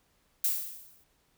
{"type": "noise with exponential decay", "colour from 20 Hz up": "violet", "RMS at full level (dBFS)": -25, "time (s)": [0.44, 1.04], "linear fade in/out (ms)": 5, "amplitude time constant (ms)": 130, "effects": ["pink hiss -70 dBFS RMS until 1.37 s"]}